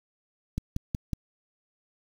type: click train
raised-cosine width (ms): 5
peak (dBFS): -16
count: 4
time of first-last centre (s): 0.58-1.132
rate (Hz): 5.43
effects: 7-bit